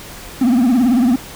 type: tone with vibrato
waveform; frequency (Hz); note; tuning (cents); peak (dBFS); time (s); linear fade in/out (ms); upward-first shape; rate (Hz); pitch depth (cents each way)
triangle; 246.9; B3; 0; -8; 0.41-1.16; 5; triangle; 18; 180
effects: pink hiss -34 dBFS RMS until 1.35 s